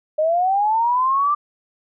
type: linear sweep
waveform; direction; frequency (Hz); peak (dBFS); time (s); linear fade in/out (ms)
sine; up; 605 to 1189; -15; 0.18-1.35; 10
effects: none